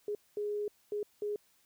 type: tone bursts at uneven times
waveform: sine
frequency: 415.3 Hz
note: G#4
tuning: in tune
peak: -32 dBFS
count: 4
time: 0.08-0.15 / 0.37-0.68 / 0.92-1.03 / 1.22-1.36 s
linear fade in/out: 2 ms
effects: white hiss -69 dBFS RMS until 1.65 s